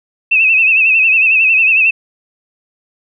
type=tone with vibrato; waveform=sine; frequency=2607 Hz; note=E7; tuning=20 cents flat; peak=-7 dBFS; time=0.31-1.91 s; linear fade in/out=10 ms; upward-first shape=sine; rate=11 Hz; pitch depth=69 cents each way; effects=none